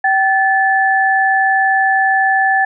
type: tone pair together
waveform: sine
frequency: 771.5 / 1739 Hz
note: G5 / A6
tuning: -28 / -21 cents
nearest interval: octave + major second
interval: 1407 cents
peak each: -13 dBFS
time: 0.04-2.65 s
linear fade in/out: 5 ms
effects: none